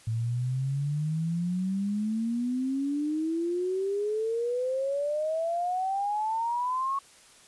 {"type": "exponential sweep", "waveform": "sine", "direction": "up", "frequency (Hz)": [110.6, 1108.7], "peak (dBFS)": -26, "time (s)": [0.07, 6.99], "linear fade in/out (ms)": 5, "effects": ["white hiss -55 dBFS RMS until 7.47 s", "resampled to 24000 Hz"]}